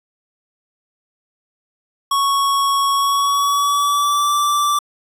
square tone with pitch glide, 1108.7 to 1168.5 Hz, C#6 to D6, 0 to -9 cents, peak -15 dBFS, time 2.11-4.79 s, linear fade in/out 5 ms, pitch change +91 cents, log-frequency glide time 2.93-4.34 s, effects resampled to 32000 Hz

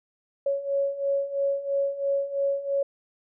sine beating tone pair, 554.4 / 557.4 Hz, C#5 / C#5, 0 / +9 cents, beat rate 3 Hz, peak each -29 / -25 dBFS, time 0.46-2.83 s, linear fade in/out 5 ms, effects none

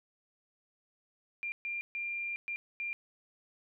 sine tone bursts at uneven times, 2389 Hz, D7, 29 cents sharp, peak -34 dBFS, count 5, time 1.43-1.52 / 1.65-1.81 / 1.95-2.36 / 2.48-2.56 / 2.8-2.93 s, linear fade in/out 0 ms, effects none

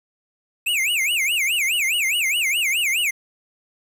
square tone with vibrato, 2470 Hz, D#7, 13 cents flat, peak -19 dBFS, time 0.66-3.11 s, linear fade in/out 10 ms, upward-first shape sine, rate 4.8 Hz, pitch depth 300 cents each way, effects 8-bit

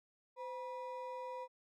triangle ring-modulated tone, 740 Hz, F#5, in tune, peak -37 dBFS, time 0.36-1.48 s, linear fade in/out 50 ms, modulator 227 Hz, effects none

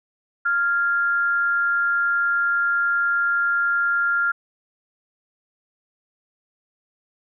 sine tone pair together, 1395 / 1656.2 Hz, F6 / G#6, -2 / -5 cents, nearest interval minor third, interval 297 cents, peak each -18 / -28 dBFS, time 0.45-4.32 s, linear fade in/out 10 ms, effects none

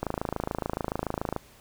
click train, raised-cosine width 1 ms, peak -14 dBFS, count 37, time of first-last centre 0.03-1.363 s, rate 27 Hz, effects pink hiss -55 dBFS RMS until 1.6 s

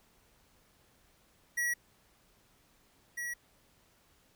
square tone pair in turn, 1923 / 1923 Hz, B6 / B6, -47 / -47 cents, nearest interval unison, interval 0 cents, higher neither, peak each -30 / -36 dBFS, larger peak first, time 1.57-1.74 / 3.17-3.34 s, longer neither, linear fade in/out 10 ms, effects pink hiss -67 dBFS RMS until 4.35 s

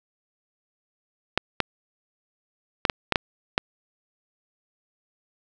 clicks, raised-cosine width 0.3 ms, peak -3 dBFS, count 7, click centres 1.376 / 1.603 / 2.852 / 2.898 / 3.123 / 3.158 / 3.579 s, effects none

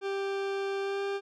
40% pulse tone with pitch glide, 393.3 to 397.4 Hz, G4 to G4, +6 to +24 cents, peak -29 dBFS, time 0.01-1.21 s, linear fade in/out 50 ms, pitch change +18 cents, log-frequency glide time 0.8-1.02 s, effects low-pass 4000 Hz 12 dB/octave

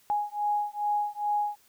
sine beating tone pair, 829 / 831.4 Hz, G#5 / G#5, -3 / +2 cents, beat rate 2.4 Hz, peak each -29 dBFS, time 0.1-1.56 s, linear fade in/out 0 ms, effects white hiss -62 dBFS RMS until 1.68 s

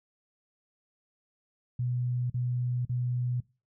sine tone bursts, 123.47 Hz, B2, in tune, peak -27 dBFS, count 3, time 1.79-3.404 s, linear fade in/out 5 ms, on 510 ms, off 42 ms, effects noise-tail reverb RT60 0.3 s tail -21 dB re dry

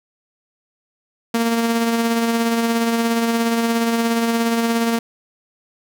sawtooth tone with tremolo, 230.9 Hz, A#3, 16 cents flat, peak -11 dBFS, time 1.34-4.99 s, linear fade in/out 5 ms, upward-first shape sine, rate 17 Hz, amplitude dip 35%, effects none

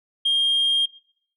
sine tone, 3219 Hz, G7, 45 cents sharp, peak -15 dBFS, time 0.25-0.86 s, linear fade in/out 10 ms, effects noise-tail reverb RT60 0.6 s tail -21 dB re dry + tanh soft clip ceiling -15 dBFS

